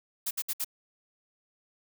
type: noise bursts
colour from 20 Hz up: blue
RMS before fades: -31 dBFS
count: 4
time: 0.26-0.646 s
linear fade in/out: 10 ms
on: 50 ms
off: 62 ms
effects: none